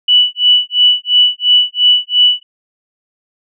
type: tone with tremolo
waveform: sine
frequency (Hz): 2960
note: F#7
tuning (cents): 0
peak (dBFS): -4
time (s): 0.08-2.43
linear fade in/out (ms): 5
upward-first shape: sine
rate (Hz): 2.9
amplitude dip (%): 100
effects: none